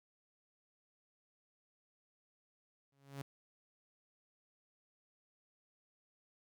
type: tone with exponential growth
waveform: sawtooth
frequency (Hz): 138.59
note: C#3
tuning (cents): 0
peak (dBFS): -36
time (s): 2.92-3.22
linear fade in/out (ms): 5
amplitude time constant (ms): 64
effects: none